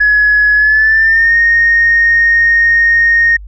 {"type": "tone with pitch glide", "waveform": "sine", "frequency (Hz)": [1690, 1853.6], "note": ["G#6", "A#6"], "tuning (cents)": [30, -10], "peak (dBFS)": -5, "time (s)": [0, 3.37], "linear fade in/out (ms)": 10, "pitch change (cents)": 160, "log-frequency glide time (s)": [0.55, 1.36], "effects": ["tanh soft clip ceiling -1 dBFS", "added 50 Hz sine -27 dBFS peak until 3.47 s"]}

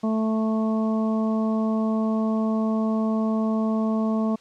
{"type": "harmonic tone", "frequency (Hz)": 220, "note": "A3", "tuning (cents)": 0, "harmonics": [1, 2, 3, 4, 5], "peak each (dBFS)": [-21, -32, -31, -39, -35], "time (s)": [0.03, 4.36], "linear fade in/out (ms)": 10, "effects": ["white hiss -54 dBFS RMS until 4.4 s", "low-pass 5000 Hz 12 dB/octave"]}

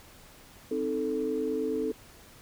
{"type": "chord", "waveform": "sine", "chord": "A diminished", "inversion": "first", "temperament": "equal", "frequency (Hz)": [261.6, 311.1, 440], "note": ["C4", "Eb4", "A4"], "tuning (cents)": [0, 0, 0], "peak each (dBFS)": [-33, -33, -29], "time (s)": [0.71, 1.92], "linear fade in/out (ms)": 5, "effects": ["tanh soft clip ceiling -18 dBFS", "pink hiss -53 dBFS RMS until 2.41 s"]}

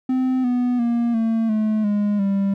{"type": "tone with pitch steps", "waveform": "triangle", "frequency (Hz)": [257.7, 246.5, 235.8, 225.5, 215.7, 206.3, 197.34], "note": ["C4", "B3", "A#3", "A3", "A3", "G#3", "G3"], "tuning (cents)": [-26, -3, 20, 43, -34, -11, 12], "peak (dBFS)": -15, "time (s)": [0.09, 2.54], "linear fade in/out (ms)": 5, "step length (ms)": 350, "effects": []}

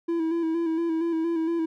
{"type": "tone with vibrato", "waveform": "triangle", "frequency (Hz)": 329.8, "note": "E4", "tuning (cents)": 1, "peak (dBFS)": -21, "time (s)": [0.08, 1.66], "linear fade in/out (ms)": 10, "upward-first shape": "square", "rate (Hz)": 4.3, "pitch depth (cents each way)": 37, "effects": []}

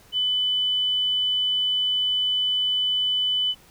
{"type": "tone", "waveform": "sine", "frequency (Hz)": 3000, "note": "F#7", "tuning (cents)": 23, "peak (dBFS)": -20, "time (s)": [0.12, 3.55], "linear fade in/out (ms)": 50, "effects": ["pink hiss -53 dBFS RMS until 3.7 s"]}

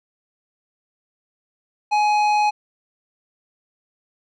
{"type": "tone with tanh clipping", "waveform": "triangle", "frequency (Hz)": 839, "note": "G#5", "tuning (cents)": 17, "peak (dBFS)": -17, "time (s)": [1.91, 2.51], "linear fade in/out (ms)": 20, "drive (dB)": 16, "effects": []}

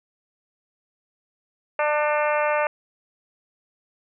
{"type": "harmonic tone with a mistuned harmonic", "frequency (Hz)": 298.6, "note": "D4", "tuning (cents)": 29, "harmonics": [2, 3, 4, 5, 6, 7, 8, 9], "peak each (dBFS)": [-22, -26, -28, -30, -32, -33, -34, -35], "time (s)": [1.79, 2.67], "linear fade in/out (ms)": 2, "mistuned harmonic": 7, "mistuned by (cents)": 31, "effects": []}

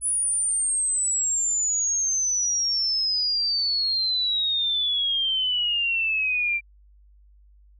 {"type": "exponential sweep", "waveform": "sine", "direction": "down", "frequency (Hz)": [9956, 2349], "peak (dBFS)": -21, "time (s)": [0.01, 6.61], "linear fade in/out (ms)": 50, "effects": ["added 50 Hz sine -51 dBFS peak until 7.79 s"]}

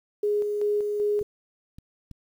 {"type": "tone with tremolo", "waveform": "sine", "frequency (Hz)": 415.3, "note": "G#4", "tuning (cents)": 0, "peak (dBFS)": -21, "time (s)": [0.23, 1.23], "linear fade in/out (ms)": 5, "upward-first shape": "square", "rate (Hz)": 2.6, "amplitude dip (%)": 35}
{"type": "clicks", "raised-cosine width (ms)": 5, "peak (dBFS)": [-29, -31, -29], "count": 3, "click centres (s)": [1.214, 1.785, 2.113]}
{"effects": ["9-bit"]}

